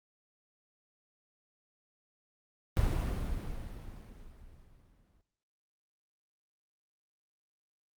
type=noise with exponential decay; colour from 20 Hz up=brown; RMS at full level=-27 dBFS; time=2.77-5.21 s; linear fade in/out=0 ms; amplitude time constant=530 ms; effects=noise-tail reverb RT60 0.7 s tail -17 dB re dry + Opus 32 kbps